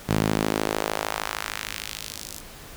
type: tone with high-pass filter sweep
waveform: sawtooth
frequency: 53.2 Hz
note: G#1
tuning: 42 cents sharp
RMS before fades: -28 dBFS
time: 0.08-2.41 s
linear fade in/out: 20 ms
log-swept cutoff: 130 to 6900 Hz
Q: 1.1
effects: pink hiss -43 dBFS RMS until 2.76 s